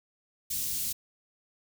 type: band-stop noise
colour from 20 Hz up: white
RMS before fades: -32 dBFS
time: 0.5-0.93 s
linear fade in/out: 10 ms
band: 180 to 4700 Hz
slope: 12 dB/octave
effects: none